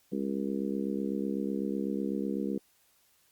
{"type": "harmonic tone", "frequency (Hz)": 68, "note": "C#2", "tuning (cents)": -33, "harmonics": [3, 4, 5, 6, 7], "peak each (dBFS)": [-33, -35, -37, -39, -40], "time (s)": [0.12, 2.58], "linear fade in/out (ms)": 5, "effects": ["white hiss -67 dBFS RMS until 3.31 s", "Opus 48 kbps"]}